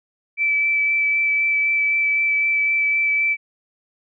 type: tone with vibrato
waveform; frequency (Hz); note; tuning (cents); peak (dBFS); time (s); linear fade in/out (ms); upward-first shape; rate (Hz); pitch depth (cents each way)
sine; 2315; D7; -25; -16; 0.37-3.37; 50; sine; 3.9; 11
effects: none